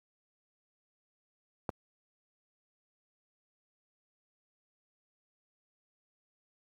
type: click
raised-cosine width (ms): 1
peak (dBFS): -18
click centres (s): 1.692
effects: high-pass 60 Hz 12 dB/octave + 9-bit